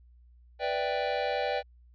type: chord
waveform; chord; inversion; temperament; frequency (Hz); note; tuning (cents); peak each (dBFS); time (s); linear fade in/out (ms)
square; E minor seventh; second; equal; 493.9 / 587.3 / 659.3 / 784; B4 / D5 / E5 / G5; 0 / 0 / 0 / 0; -34 / -33 / -39 / -33; 0.59-1.63; 50
effects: added 60 Hz sine -54 dBFS peak until 1.94 s + resampled to 11025 Hz